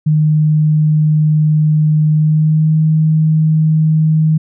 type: tone with pitch glide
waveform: sine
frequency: 153.5 to 156.82 Hz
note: D#3 to D#3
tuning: -23 to +14 cents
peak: -8 dBFS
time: 0.06-4.38 s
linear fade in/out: 10 ms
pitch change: +37 cents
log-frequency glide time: 2.11-2.76 s
effects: none